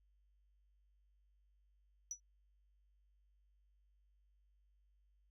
sine tone with exponential decay, 5900 Hz, F#8, 6 cents flat, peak -35 dBFS, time 2.11-2.2 s, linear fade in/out 1 ms, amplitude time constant 18 ms, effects tanh soft clip ceiling -36 dBFS + added 50 Hz sine -70 dBFS peak until 5.3 s

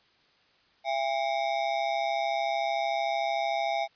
square ring-modulated tone, 740 Hz, F#5, in tune, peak -24 dBFS, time 0.84-3.88 s, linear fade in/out 50 ms, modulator 66.7 Hz, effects white hiss -64 dBFS RMS until 3.95 s + resampled to 11025 Hz

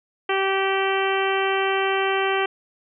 harmonic tone, 387.5 Hz, G4, 20 cents flat, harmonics 1 / 2 / 3 / 4 / 5 / 6 / 7 / 8, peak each -23 / -26 / -28 / -29 / -30 / -31 / -31 / -32 dBFS, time 0.29-2.46 s, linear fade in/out 5 ms, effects none

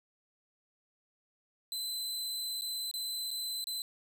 sawtooth tone with dropouts, 4038 Hz, B7, 38 cents sharp, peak -32 dBFS, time 1.72-3.82 s, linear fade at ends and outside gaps 1 ms, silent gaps 2.611-2.619 / 2.913-2.939 / 3.306-3.312 / 3.642-3.67 s, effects none

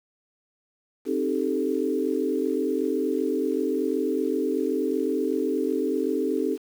sine chord, A half-diminished seventh, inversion first, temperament equal with one note detuned, 265.9 / 311.1 / 392 / 440 Hz, C4 / Eb4 / G4 / A4, +28 / 0 / 0 / 0 cents, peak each -28 dBFS, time 1.05-6.58 s, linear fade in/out 50 ms, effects 8-bit

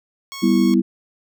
10% pulse tone, 1100 Hz, C#6, 14 cents flat, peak -22 dBFS, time 0.32-0.74 s, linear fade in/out 0 ms
sine chord, E minor, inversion first, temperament equal, 196 / 246.9 / 329.6 Hz, G3 / B3 / E4, 0 / 0 / 0 cents, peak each -17 dBFS, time 0.42-0.82 s, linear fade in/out 20 ms
effects none

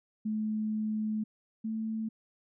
sine tone pair in turn, 215.6 / 220.8 Hz, A3 / A3, -35 / +6 cents, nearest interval unison, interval 41 cents, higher second, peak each -29 / -31 dBFS, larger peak first, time 0.25-1.24 / 1.64-2.09 s, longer first, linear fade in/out 10 ms, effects none

